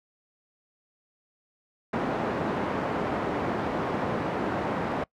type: band-pass noise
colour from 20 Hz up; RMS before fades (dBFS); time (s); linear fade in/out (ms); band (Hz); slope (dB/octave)
pink; -29; 1.93-5.04; 5; 180 to 1200; 12
effects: noise-tail reverb RT60 0.1 s tail -23 dB re dry